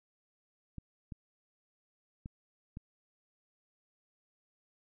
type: clicks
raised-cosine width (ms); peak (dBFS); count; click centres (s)
5; -30; 4; 0.783 / 1.122 / 2.259 / 2.771
effects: none